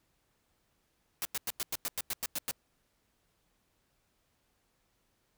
white noise bursts, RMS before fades -34 dBFS, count 11, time 1.22-2.511 s, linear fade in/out 0 ms, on 31 ms, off 95 ms, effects pink hiss -75 dBFS RMS until 5.37 s

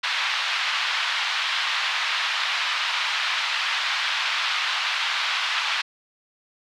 white band-pass noise, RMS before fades -25 dBFS, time 0.03-5.82 s, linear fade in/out 10 ms, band 950 to 3800 Hz, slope 24 dB/octave, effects none

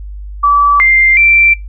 sine tone with pitch steps, 1153 / 2097 / 2348 Hz, D6 / C7 / D7, -32 / +3 / -1 cents, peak -5 dBFS, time 0.43-1.54 s, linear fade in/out 10 ms, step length 370 ms, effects noise-tail reverb RT60 0.2 s tail -22 dB re dry + added 50 Hz sine -23 dBFS peak until 1.68 s

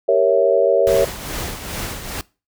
sine chord, G diminished seventh, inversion none, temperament equal, 392 / 466.2 / 554.4 / 659.3 Hz, G4 / Bb4 / Db5 / Fb5, 0 / 0 / 0 / 0 cents, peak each -20 / -17 / -15 / -18 dBFS, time 0.08-1.05 s, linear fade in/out 10 ms
pink noise with tremolo, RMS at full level -25 dBFS, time 0.87-2.21 s, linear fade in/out 0 ms, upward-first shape triangle, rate 2.4 Hz, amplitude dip 60%
effects noise-tail reverb RT60 0.3 s tail -22 dB re dry

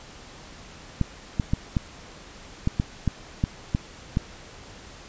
clicks, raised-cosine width 5 ms, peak -9 dBFS, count 10, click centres 1.013 / 1.398 / 1.535 / 1.768 / 2.674 / 2.799 / 3.077 / 3.439 / 3.749 / 4.171 s, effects pink hiss -45 dBFS RMS until 5.08 s + resampled to 16000 Hz

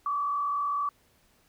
sine tone with frequency modulation, 1150 Hz, D6, 37 cents flat, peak -26 dBFS, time 0.06-0.89 s, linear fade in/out 2 ms, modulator 44.5 Hz, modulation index 0.65, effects pink hiss -65 dBFS RMS until 1.48 s

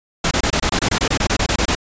pink noise bursts, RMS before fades -17 dBFS, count 16, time 0.24-1.751 s, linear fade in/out 5 ms, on 71 ms, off 25 ms, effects resampled to 16000 Hz

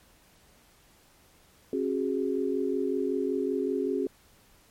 sine chord, C# suspended fourth, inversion none, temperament equal with one note detuned, 270.5 / 370 / 415.3 Hz, C#4 / F#4 / G#4, -42 / 0 / 0 cents, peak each -30 dBFS, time 1.73-4.07 s, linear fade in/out 2 ms, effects pink hiss -60 dBFS RMS until 4.7 s + MP3 64 kbps

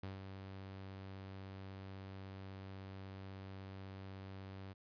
sawtooth tone with ADSR envelope, 96.3 Hz, G2, 30 cents flat, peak -39 dBFS, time 0.03-4.74 s, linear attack 4 ms, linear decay 160 ms, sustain -5 dB, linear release 24 ms, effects resampled to 11025 Hz

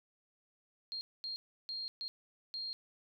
sine tone bursts at uneven times, 4219 Hz, C8, 14 cents sharp, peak -38 dBFS, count 5, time 0.92-1.01 / 1.24-1.36 / 1.69-1.88 / 2.01-2.08 / 2.54-2.73 s, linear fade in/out 0 ms, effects none

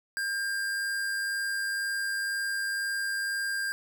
square tone with amplitude modulation, 1600 Hz, G6, 35 cents sharp, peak -28 dBFS, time 0.17-3.72 s, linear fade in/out 0 ms, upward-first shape sine, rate 102 Hz, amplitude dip 30%, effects none

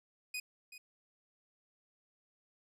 sawtooth tone with echo, 2489 Hz, D#7, in tune, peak -34 dBFS, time 0.34-0.4 s, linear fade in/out 5 ms, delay 380 ms, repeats 1, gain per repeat -12 dB, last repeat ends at 0.78 s, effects resampled to 32000 Hz

